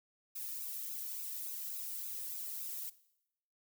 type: noise with flanger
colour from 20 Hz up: violet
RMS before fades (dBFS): -42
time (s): 0.35-2.9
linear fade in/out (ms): 10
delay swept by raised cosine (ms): 0.78 to 1.68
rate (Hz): 3.5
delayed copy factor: +0.8
effects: noise-tail reverb RT60 0.8 s tail -18 dB re dry